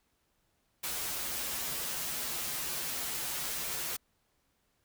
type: noise with comb filter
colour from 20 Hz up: white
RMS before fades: -36 dBFS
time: 0.83-3.97 s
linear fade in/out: 10 ms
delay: 10 ms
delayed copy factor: -1
effects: pink hiss -75 dBFS RMS until 4.84 s